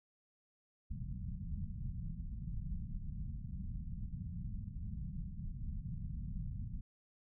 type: low-pass noise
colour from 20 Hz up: pink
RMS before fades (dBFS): -42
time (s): 0.9-6.81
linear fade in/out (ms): 5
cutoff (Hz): 200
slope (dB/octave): 48
effects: none